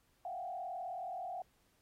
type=tone with frequency modulation; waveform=sine; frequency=727 Hz; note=F#5; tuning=31 cents flat; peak=-39 dBFS; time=0.25-1.42 s; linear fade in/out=2 ms; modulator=38.9 Hz; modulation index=1.3; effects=pink hiss -74 dBFS RMS until 1.81 s + AAC 48 kbps